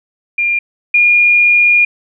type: tone pair in turn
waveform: sine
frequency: 2400 / 2425 Hz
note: D7 / D#7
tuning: +37 / -45 cents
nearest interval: unison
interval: 18 cents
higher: second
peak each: -11 / -6 dBFS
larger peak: second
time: 0.38-0.59 / 0.94-1.85 s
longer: second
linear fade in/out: 5 ms
effects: none